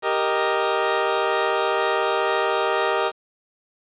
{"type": "chord", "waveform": "20% pulse", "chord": "Eb major", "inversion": "first", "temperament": "equal", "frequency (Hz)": [392, 466.2, 622.3], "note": ["G4", "Bb4", "Eb5"], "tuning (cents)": [0, 0, 0], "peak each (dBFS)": -19, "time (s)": [0.02, 3.12], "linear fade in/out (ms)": 50, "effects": ["resampled to 8000 Hz", "8-bit"]}